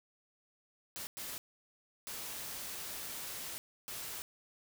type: noise bursts at uneven times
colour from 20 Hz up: white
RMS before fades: -43 dBFS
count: 4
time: 0.96-1.07 / 1.17-1.38 / 2.07-3.58 / 3.88-4.22 s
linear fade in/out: 0 ms
effects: none